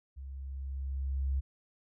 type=tone with level ramp; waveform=sine; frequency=67.5 Hz; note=C#2; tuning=45 cents flat; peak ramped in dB=-41 to -27 dBFS; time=0.16-1.41 s; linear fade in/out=20 ms; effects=none